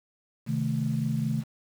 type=chord; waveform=sine; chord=A diminished; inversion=first; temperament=equal; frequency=130.81 / 155.56 / 220 Hz; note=C3 / Eb3 / A3; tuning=0 / 0 / 0 cents; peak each=-29 dBFS; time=0.46-1.44 s; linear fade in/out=50 ms; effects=tanh soft clip ceiling -15 dBFS + 8-bit